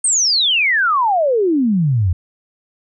sine exponential sweep, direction down, 8870 to 82.6 Hz, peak -12 dBFS, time 0.04-2.13 s, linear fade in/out 5 ms, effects none

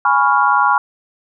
sine chord, C# dominant seventh, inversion second, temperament equal, 830.6 / 987.8 / 1108.7 / 1396.9 Hz, G#5 / B5 / C#6 / E#6, 0 / 0 / 0 / 0 cents, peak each -16 dBFS, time 0.05-0.78 s, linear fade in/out 2 ms, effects none

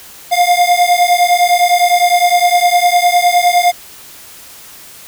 square beating tone pair, 702 / 711.8 Hz, F5 / F5, +9 / +33 cents, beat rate 9.8 Hz, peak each -12 dBFS, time 0.31-3.72 s, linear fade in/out 20 ms, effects white hiss -36 dBFS RMS until 5.07 s

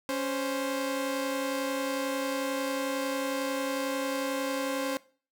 sawtooth tone pair together, 277.2 / 523.3 Hz, C#4 / C5, 0 / 0 cents, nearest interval major seventh, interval 1100 cents, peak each -28 dBFS, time 0.09-4.97 s, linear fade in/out 0 ms, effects noise-tail reverb RT60 0.4 s tail -20 dB re dry

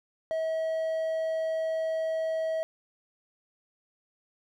triangle tone, 643 Hz, E5, 43 cents flat, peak -25 dBFS, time 0.31-2.63 s, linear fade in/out 0 ms, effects none

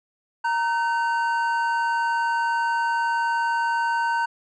triangle tone pair together, 930.4 / 1524 Hz, A#5 / G6, -4 / -49 cents, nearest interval major sixth, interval 855 cents, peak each -20 / -24 dBFS, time 0.44-4.26 s, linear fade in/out 10 ms, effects resampled to 22050 Hz

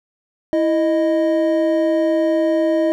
triangle tone pair together, 329 / 621 Hz, E4 / D#5, -3 / -3 cents, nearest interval major seventh, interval 1100 cents, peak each -15 dBFS, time 0.53-2.92 s, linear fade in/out 0 ms, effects none

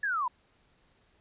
sine linear sweep, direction down, 1737 to 943 Hz, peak -27 dBFS, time 0.03-0.28 s, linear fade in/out 5 ms, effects pink hiss -67 dBFS RMS until 1.2 s + resampled to 8000 Hz

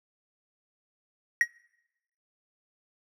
triangle tone with exponential decay, 1892 Hz, A#6, 25 cents sharp, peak -13 dBFS, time 1.41-1.48 s, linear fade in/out 1 ms, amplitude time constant 15 ms, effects noise-tail reverb RT60 0.9 s tail -25 dB re dry

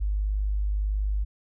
sine tone, 50.8 Hz, G#1, 38 cents flat, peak -23 dBFS, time 0-1.25 s, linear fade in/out 20 ms, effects none

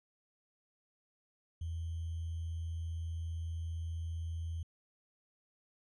sine tone with sample-and-hold, 82.41 Hz, E2, in tune, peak -36 dBFS, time 1.61-4.63 s, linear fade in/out 5 ms, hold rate 3150 Hz, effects resampled to 22050 Hz

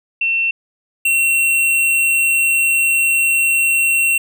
sine / square tone pair in turn, 2700 / 2725 Hz, E7 / F7, +41 / -43 cents, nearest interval unison, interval 16 cents, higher second, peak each -14 / -13 dBFS, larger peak second, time 0.21-0.51 / 1.05-4.18 s, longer second, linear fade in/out 5 ms, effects none

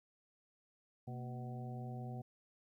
harmonic tone with a mistuned harmonic, 125.1 Hz, B2, 23 cents sharp, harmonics 1 / 2 / 3 / 4 / 5 / 6, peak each -43 / -49 / -56 / -57 / -58 / -52 dBFS, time 1.07-2.22 s, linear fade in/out 10 ms, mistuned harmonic 2, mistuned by -110 cents, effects 13-bit

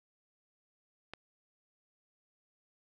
click, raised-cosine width 0.3 ms, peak -26 dBFS, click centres 1.136 s, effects none

